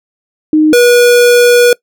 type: tone pair in turn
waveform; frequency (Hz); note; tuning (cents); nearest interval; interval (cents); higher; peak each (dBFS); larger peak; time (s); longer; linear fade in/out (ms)
sine / square; 308.6 / 484.2; D#4 / B4; -14 / -34; minor sixth; 780; second; -4; neither; 0.53-0.73 / 0.73-1.73; second; 2
effects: noise-tail reverb RT60 0.1 s tail -23 dB re dry